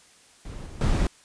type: noise with level steps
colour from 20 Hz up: brown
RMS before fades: -37 / -40 / -22 dBFS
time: 0.45-1.07 s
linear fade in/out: 2 ms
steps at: 0.66 / 0.81 s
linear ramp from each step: 2 ms
effects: white hiss -55 dBFS RMS until 1.24 s + resampled to 22050 Hz